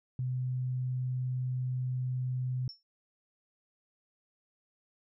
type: tone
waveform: sine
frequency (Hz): 127.2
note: C3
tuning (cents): -48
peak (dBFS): -30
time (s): 0.19-2.68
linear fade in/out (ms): 2
type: tone with exponential decay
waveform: sine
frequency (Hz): 5400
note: E8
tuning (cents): +41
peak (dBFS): -39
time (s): 2.69-2.83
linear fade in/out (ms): 1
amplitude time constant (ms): 29
effects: none